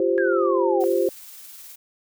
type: chord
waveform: sine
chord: F suspended second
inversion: none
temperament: equal with one note detuned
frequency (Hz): 348.2 / 392 / 523.3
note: F4 / G4 / C5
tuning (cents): -5 / 0 / 0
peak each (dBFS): -22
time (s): 0-1.09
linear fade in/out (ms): 2
type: exponential sweep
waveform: sine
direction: down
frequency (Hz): 1661.2 to 740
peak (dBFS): -25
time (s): 0.18-0.84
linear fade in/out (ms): 0
type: noise with tremolo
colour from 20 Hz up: blue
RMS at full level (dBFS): -41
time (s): 0.8-1.76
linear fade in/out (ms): 10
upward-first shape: sine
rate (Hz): 19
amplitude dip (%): 25
effects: none